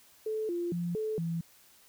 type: tone with pitch steps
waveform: sine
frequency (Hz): 435 / 346.7 / 173.2 / 434.3 / 166.8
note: A4 / F4 / F3 / A4 / E3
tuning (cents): -20 / -13 / -14 / -23 / +21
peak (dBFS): -30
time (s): 0.26-1.41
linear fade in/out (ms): 5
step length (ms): 230
effects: white hiss -60 dBFS RMS until 1.88 s